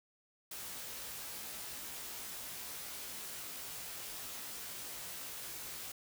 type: noise with comb filter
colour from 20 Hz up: white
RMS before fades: -45 dBFS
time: 0.51-5.92 s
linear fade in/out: 5 ms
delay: 18 ms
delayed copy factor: +0.75
effects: none